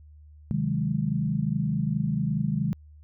sine chord, Ab dominant seventh, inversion first, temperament equal, 130.81 / 155.56 / 185 / 207.7 Hz, C3 / Eb3 / Gb3 / Ab3, 0 / 0 / 0 / 0 cents, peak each -30 / -27 / -32 / -29 dBFS, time 0.51-2.73 s, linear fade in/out 0 ms, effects added 75 Hz sine -47 dBFS peak until 3.03 s

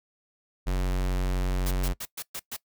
square tone, 45.96 Hz, F#1, 11 cents flat, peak -25 dBFS, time 0.66-1.94 s, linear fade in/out 20 ms
white noise bursts, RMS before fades -35 dBFS, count 6, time 1.66-2.566 s, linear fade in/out 5 ms, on 51 ms, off 120 ms
effects noise-tail reverb RT60 0.1 s tail -21 dB re dry

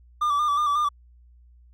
triangle tone with vibrato, 1179 Hz, D6, 6 cents sharp, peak -18 dBFS, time 0.21-0.89 s, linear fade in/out 10 ms, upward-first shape square, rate 5.5 Hz, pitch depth 39 cents each way, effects added 60 Hz sine -50 dBFS peak until 1.73 s

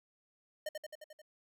square tone with echo, 611 Hz, D#5, 32 cents flat, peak -36 dBFS, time 0.66-0.69 s, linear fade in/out 5 ms, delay 88 ms, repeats 6, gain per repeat -3 dB, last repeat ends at 1.218 s, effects none

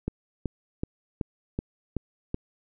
click train, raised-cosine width 3 ms, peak -15 dBFS, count 7, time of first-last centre 0.08-2.344 s, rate 2.65 Hz, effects none

